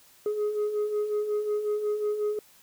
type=beating tone pair; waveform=sine; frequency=415.3 / 420.8 Hz; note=G#4 / G#4; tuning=0 / +23 cents; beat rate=5.5 Hz; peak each=-31 / -24 dBFS; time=0.26-2.39 s; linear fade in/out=2 ms; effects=tanh soft clip ceiling -23 dBFS + white hiss -57 dBFS RMS until 2.62 s